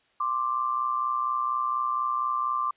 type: tone pair together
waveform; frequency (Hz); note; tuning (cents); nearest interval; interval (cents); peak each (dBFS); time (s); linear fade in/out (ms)
sine; 1050.5 / 1174.7; C6 / D6; +7 / 0; major second; 193; -29 / -26; 0.2-2.71; 5
effects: white hiss -66 dBFS RMS until 2.76 s + resampled to 8000 Hz